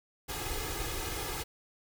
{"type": "noise with comb filter", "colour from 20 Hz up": "pink", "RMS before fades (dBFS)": -36, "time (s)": [0.28, 1.44], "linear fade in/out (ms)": 20, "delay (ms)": 2.4, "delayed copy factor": 0.8, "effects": []}